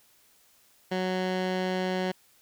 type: tone with low-pass filter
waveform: 15% pulse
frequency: 185 Hz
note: F#3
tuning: in tune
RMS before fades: -29 dBFS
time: 0.91-2.12 s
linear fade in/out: 10 ms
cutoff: 4000 Hz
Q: 0.98
effects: white hiss -62 dBFS RMS until 2.41 s